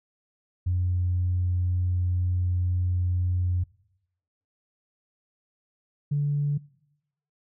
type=tone pair in turn; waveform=sine; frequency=89.8 / 144.66 Hz; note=F2 / D3; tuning=+49 / -26 cents; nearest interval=minor sixth; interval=825 cents; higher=second; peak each=-21 dBFS; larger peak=neither; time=0.66-3.64 / 6.11-6.58 s; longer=first; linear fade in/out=10 ms; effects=noise-tail reverb RT60 0.9 s tail -23 dB re dry + tanh soft clip ceiling -17 dBFS